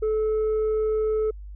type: tone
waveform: sine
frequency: 433.4 Hz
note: A4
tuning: 26 cents flat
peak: -18 dBFS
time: 0.02-1.31 s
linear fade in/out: 10 ms
effects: tanh soft clip ceiling -20 dBFS + added 50 Hz sine -36 dBFS peak until 1.55 s